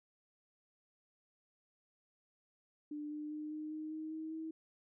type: tone with pitch steps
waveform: sine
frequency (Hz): 297.4 / 300.5 / 303.6 / 306.8 / 310 / 313.3 / 316.5 / 319.9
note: D4 / D4 / D#4 / D#4 / D#4 / D#4 / D#4 / D#4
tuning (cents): +22 / +40 / -42 / -24 / -6 / +12 / +30 / +48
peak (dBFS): -40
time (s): 2.91-4.51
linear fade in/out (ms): 5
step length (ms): 200
effects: none